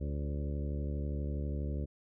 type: harmonic tone with a mistuned harmonic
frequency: 72.3 Hz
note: D2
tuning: 27 cents flat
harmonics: 1 / 2 / 3 / 4 / 5 / 6 / 7 / 8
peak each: -34 / -40 / -44 / -46 / -48 / -50 / -51 / -52 dBFS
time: 0-1.86 s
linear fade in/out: 20 ms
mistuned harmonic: 7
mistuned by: +19 cents
effects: none